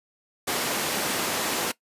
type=high-pass noise; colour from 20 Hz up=pink; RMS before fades=-27 dBFS; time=0.47-1.72 s; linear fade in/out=10 ms; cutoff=270 Hz; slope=12 dB/octave; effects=noise-tail reverb RT60 0.1 s tail -19 dB re dry + resampled to 32000 Hz